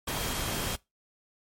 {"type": "tone in noise", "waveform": "sine", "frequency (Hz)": 3222, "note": "G7", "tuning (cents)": 47, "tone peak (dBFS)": -42, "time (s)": [0.07, 0.76], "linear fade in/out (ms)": 10, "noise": "pink", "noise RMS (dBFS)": -32, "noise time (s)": [0.07, 0.76], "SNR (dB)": -13, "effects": ["noise-tail reverb RT60 0.2 s tail -22 dB re dry", "MP3 64 kbps"]}